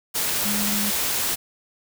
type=tone in noise; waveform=sine; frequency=206.3 Hz; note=G#3; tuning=11 cents flat; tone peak=-26 dBFS; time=0.44-0.91 s; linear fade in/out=20 ms; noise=white; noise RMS=-24 dBFS; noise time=0.14-1.36 s; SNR=-5 dB; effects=none